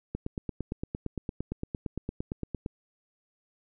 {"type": "click train", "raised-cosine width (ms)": 3, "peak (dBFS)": -19, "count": 23, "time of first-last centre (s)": [0.15, 2.661], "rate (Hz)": 8.76, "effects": []}